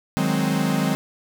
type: chord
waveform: 45% pulse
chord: Ab dominant seventh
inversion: second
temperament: equal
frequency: 155.56 / 185 / 207.7 / 261.6 Hz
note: Eb3 / Gb3 / Ab3 / C4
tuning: 0 / 0 / 0 / 0 cents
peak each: -25 / -25 / -25 / -25 dBFS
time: 0.17-0.95 s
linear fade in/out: 0 ms
effects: none